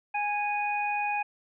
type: harmonic tone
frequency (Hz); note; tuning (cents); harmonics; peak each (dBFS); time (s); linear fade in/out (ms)
827; G#5; -8; 1 / 2 / 3; -28 / -40 / -31; 0.14-1.23; 10
effects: none